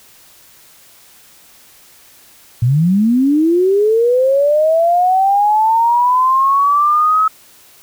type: linear sweep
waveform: sine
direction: up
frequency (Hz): 112.4 to 1292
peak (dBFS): -9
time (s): 2.62-7.28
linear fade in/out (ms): 5
effects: white hiss -45 dBFS RMS until 7.82 s